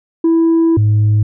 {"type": "tone pair in turn", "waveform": "sine", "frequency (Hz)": [329.6, 105.94], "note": ["E4", "G#2"], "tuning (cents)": [0, 35], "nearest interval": "octave + minor sixth", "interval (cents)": 1965, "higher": "first", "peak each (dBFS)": -6, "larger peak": "neither", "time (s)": [[0.24, 0.77], [0.77, 1.23]], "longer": "first", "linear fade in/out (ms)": 5, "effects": ["tanh soft clip ceiling -7 dBFS"]}